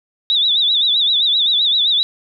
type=tone with vibrato; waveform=sine; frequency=3667 Hz; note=A#7; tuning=29 cents flat; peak=-12 dBFS; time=0.3-2.03 s; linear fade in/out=0 ms; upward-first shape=sine; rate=7.7 Hz; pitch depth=120 cents each way; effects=none

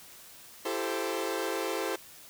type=chord; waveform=sawtooth; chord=A minor seventh; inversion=second; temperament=equal with one note detuned; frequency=335.8 / 392 / 440 / 523.3 Hz; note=E4 / G4 / A4 / C5; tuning=+32 / 0 / 0 / 0 cents; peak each=-32 dBFS; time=0.65-1.96 s; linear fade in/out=5 ms; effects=white hiss -51 dBFS RMS until 2.29 s

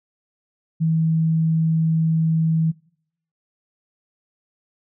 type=tone; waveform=sine; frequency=161.3 Hz; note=E3; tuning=37 cents flat; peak=-16 dBFS; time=0.8-2.72 s; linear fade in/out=20 ms; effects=noise-tail reverb RT60 0.7 s tail -24 dB re dry

